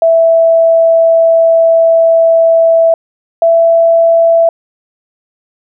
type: tone pair in turn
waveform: sine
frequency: 659.3 / 665.4 Hz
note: E5 / E5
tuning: 0 / +16 cents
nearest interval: unison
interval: 16 cents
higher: second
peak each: -4 dBFS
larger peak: neither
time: 0.02-2.94 / 3.42-4.49 s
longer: first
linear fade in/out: 2 ms
effects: none